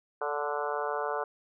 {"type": "harmonic tone with a mistuned harmonic", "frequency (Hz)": 146.83, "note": "D3", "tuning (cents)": 0, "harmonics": [3, 4, 5, 6, 7, 8, 9, 10], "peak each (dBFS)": [-35, -36, -37, -38, -38, -39, -40, -40], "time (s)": [0.21, 1.24], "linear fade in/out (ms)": 5, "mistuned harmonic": 4, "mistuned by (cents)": -17, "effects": []}